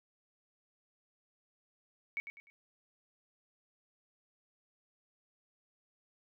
sine tone with echo, 2241 Hz, C#7, 18 cents sharp, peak -33 dBFS, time 2.17-2.2 s, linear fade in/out 0 ms, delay 100 ms, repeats 3, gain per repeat -9 dB, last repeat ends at 2.5 s, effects none

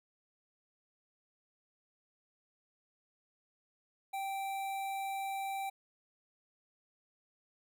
square tone with notch filter, 781 Hz, G5, 7 cents flat, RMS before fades -38 dBFS, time 4.13-5.7 s, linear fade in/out 10 ms, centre 5600 Hz, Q 1.5, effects none

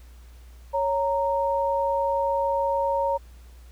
sine tone pair together, 554.4 / 927.6 Hz, C#5 / A#5, 0 / -9 cents, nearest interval major sixth, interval 891 cents, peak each -24 dBFS, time 0.73-3.18 s, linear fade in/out 20 ms, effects added 60 Hz sine -44 dBFS peak until 3.71 s + pink hiss -58 dBFS RMS until 3.71 s

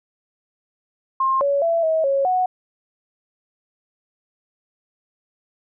sine tone with pitch steps, 1062 / 563 / 669 / 640 / 550 / 737 Hz, C6 / C#5 / E5 / D#5 / C#5 / F#5, +25 / +27 / +25 / +49 / -14 / -7 cents, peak -16 dBFS, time 1.2-2.46 s, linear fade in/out 5 ms, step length 210 ms, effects none

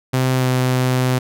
sawtooth tone with pitch glide, 129.4 to 127.69 Hz, C3 to C3, -19 to -42 cents, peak -11 dBFS, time 0.13-1.19 s, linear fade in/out 10 ms, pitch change -23 cents, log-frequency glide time 0.37-0.47 s, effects none

